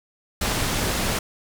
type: low-pass noise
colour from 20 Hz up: pink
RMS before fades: -24 dBFS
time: 0.41-1.19 s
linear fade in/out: 5 ms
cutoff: 12000 Hz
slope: 12 dB/octave
effects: none